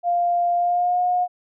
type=tone with pitch glide; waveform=sine; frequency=698.5 to 719.4 Hz; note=F5 to F#5; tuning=0 to -49 cents; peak=-17 dBFS; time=0.03-1.28 s; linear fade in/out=50 ms; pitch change=+51 cents; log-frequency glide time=0.56-1.01 s; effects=none